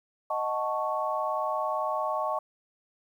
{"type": "chord", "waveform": "sine", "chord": "D# half-diminished seventh", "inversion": "none", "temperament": "equal", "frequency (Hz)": [622.3, 740, 880, 1108.7], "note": ["D#5", "F#5", "A5", "C#6"], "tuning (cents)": [0, 0, 0, 0], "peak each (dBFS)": [-31, -35, -33, -31], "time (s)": [0.3, 2.39], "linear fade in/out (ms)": 5, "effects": ["10-bit"]}